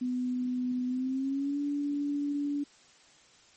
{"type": "tone with pitch glide", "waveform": "sine", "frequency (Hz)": [250.3, 287.5], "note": ["B3", "D4"], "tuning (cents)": [23, -37], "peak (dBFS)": -28, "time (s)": [0.01, 2.64], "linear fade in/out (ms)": 10, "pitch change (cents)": 240, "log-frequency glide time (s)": [0.87, 1.59], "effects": ["white hiss -59 dBFS RMS until 3.56 s", "MP3 32 kbps"]}